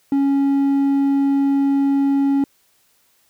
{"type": "tone with hard clipping", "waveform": "sine", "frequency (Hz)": 277.2, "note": "C#4", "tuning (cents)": 0, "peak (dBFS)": -15, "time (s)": [0.12, 2.44], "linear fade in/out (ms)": 2, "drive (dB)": 3, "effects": ["white hiss -60 dBFS RMS until 3.29 s"]}